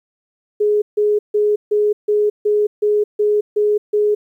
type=tone bursts; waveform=sine; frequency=418.3 Hz; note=G#4; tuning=12 cents sharp; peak=-12 dBFS; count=10; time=0.6-4.15 s; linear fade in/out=10 ms; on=220 ms; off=150 ms; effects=9-bit